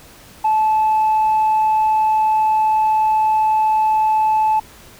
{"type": "tone", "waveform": "sine", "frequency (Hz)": 868, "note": "A5", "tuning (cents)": -24, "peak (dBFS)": -11, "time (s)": [0.44, 4.6], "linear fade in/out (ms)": 10, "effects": ["tanh soft clip ceiling -10 dBFS", "pink hiss -43 dBFS RMS until 4.99 s"]}